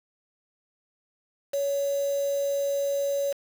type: tone with quantisation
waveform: sine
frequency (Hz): 561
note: C#5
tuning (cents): +21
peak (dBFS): -24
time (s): 1.53-3.33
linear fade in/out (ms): 10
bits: 6
effects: none